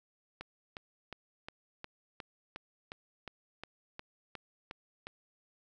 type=click train; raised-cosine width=0.3 ms; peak=-26 dBFS; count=14; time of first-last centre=0.41-5.069 s; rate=2.79 Hz; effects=none